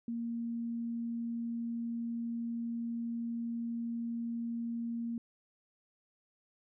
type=tone; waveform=sine; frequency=233.1 Hz; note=A#3; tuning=in tune; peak=-34 dBFS; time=0.08-5.18 s; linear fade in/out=2 ms; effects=none